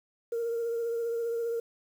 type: tone with vibrato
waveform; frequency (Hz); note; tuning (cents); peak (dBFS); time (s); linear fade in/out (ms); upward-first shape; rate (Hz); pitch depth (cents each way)
sine; 464.9; A#4; -5; -27; 0.32-1.6; 5; triangle; 15; 28
effects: tanh soft clip ceiling -25 dBFS + 9-bit